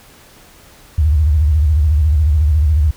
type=tone with vibrato; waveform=sine; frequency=75.7 Hz; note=D#2; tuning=47 cents flat; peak=-9 dBFS; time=0.98-2.91 s; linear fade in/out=5 ms; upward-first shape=square; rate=14 Hz; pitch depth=120 cents each way; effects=pink hiss -44 dBFS RMS until 2.96 s